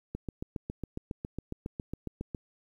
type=click train; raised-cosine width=3 ms; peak=-22 dBFS; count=17; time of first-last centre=0.15-2.348 s; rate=7.28 Hz; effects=10-bit

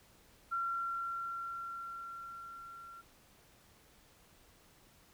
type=tone with level ramp; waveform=sine; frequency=1368 Hz; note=F6; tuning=36 cents flat; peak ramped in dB=-32 to -49 dBFS; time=0.51-3.02 s; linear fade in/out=20 ms; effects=pink hiss -64 dBFS RMS until 5.13 s

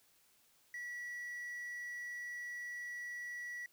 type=tone with quantisation; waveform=triangle; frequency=1941 Hz; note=B6; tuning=31 cents flat; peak=-40 dBFS; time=0.74-3.66 s; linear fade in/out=2 ms; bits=11; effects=white hiss -70 dBFS RMS until 3.72 s

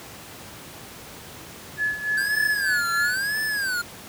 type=tone with tremolo; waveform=sine; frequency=1709 Hz; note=G#6; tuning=49 cents sharp; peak=-20 dBFS; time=1.77-3.18 s; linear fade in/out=50 ms; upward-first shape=sine; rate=3.4 Hz; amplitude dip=75%
type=tone with vibrato; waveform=square; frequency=1548 Hz; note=G6; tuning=22 cents flat; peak=-24 dBFS; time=2.17-3.82 s; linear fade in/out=10 ms; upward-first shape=sine; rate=1 Hz; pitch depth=210 cents each way
effects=pink hiss -41 dBFS RMS until 4.08 s + high-pass 80 Hz 12 dB/octave

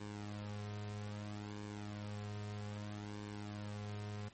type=tone with flanger; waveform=sawtooth; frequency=103.83 Hz; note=G#2; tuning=in tune; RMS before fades=-45 dBFS; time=0-4.29 s; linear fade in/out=10 ms; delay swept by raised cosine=1.5 to 3.6 ms; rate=0.62 Hz; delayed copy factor=-0.7; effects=pink hiss -63 dBFS RMS until 4.33 s + MP3 32 kbps

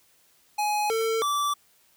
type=tone with pitch steps; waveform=square; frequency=838 / 448.7 / 1162 Hz; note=G#5 / A4 / D6; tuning=+15 / +34 / -19 cents; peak=-24 dBFS; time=0.58-1.54 s; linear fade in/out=10 ms; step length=320 ms; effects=white hiss -62 dBFS RMS until 1.96 s

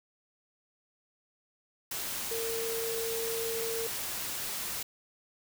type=tone in noise; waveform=sine; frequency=456.2 Hz; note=A#4; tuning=37 cents flat; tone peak=-33 dBFS; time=2.31-3.87 s; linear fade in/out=5 ms; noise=white; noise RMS=-36 dBFS; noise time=1.91-4.83 s; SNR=0 dB; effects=none

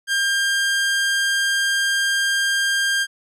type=tone; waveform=sawtooth; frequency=1600 Hz; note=G6; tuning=35 cents sharp; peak=-14 dBFS; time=0.07-3.07 s; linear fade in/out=50 ms; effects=low-pass 11000 Hz 12 dB/octave

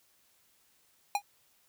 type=tone with exponential decay; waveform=square; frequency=816 Hz; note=G#5; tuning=31 cents flat; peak=-23 dBFS; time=1.15-1.22 s; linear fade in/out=2 ms; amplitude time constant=15 ms; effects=white hiss -68 dBFS RMS until 1.68 s

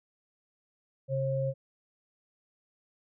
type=tone pair together; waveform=sine; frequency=134.5 / 538 Hz; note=C3 / C5; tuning=+48 / +48 cents; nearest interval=2 octaves; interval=2400 cents; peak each=-30 / -30 dBFS; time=1.08-1.54 s; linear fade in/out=50 ms; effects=none

